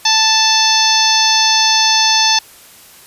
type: harmonic tone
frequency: 880 Hz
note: A5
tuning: in tune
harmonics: 1 / 2 / 3 / 4 / 5 / 6 / 7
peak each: -16 / -21 / -20 / -17 / -16 / -16 / -17 dBFS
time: 0.05-2.39 s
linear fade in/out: 5 ms
effects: white hiss -41 dBFS RMS until 3.06 s + resampled to 32000 Hz